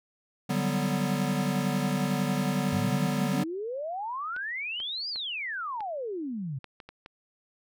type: chord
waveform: square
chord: G major seventh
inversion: second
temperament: equal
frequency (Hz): 146.83 / 185 / 196 / 246.9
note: D3 / F#3 / G3 / B3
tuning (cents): 0 / 0 / 0 / 0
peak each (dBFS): -32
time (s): 0.49-3.44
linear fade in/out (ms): 10
type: exponential two-way sweep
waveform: sine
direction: up then down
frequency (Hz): 92.9 to 5000 to 125.8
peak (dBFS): -31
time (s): 2.72-6.59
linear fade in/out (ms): 10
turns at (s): 5.09
type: clicks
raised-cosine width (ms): 0.3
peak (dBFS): -28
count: 8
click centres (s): 4.364 / 4.802 / 5.159 / 5.806 / 6.643 / 6.802 / 6.89 / 7.061
effects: none